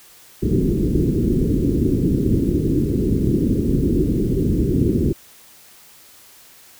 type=low-pass noise; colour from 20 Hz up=white; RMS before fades=-18 dBFS; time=0.42-5.13 s; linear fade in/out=10 ms; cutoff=380 Hz; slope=48 dB/octave; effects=white hiss -47 dBFS RMS until 6.79 s